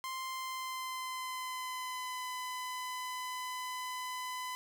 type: tone with pitch glide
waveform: sawtooth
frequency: 1046.5 to 1007.4 Hz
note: C6 to B5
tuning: 0 to +34 cents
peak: -34 dBFS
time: 0.04-4.55 s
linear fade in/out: 0 ms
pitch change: -66 cents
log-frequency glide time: 0.23-2.28 s
effects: none